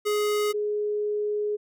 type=tone pair in turn; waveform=square / sine; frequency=418.2 / 418.2 Hz; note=G#4 / G#4; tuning=+12 / +12 cents; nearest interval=unison; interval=0 cents; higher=neither; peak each=-23 / -24 dBFS; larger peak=first; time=0.05-0.53 / 0.53-1.57 s; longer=second; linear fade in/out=20 ms; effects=none